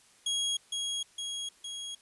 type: tone with echo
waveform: sawtooth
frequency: 3300 Hz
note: G#7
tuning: 12 cents flat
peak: -25 dBFS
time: 0.26-0.57 s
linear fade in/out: 5 ms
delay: 460 ms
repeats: 3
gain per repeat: -3 dB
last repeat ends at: 1.95 s
effects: white hiss -61 dBFS RMS until 2.01 s + resampled to 24000 Hz